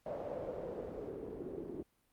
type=noise with low-pass filter sweep; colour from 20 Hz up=white; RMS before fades=-43 dBFS; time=0.06-1.83 s; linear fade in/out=2 ms; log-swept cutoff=610 to 340 Hz; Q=4.3; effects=pink hiss -75 dBFS RMS until 2.12 s + Opus 48 kbps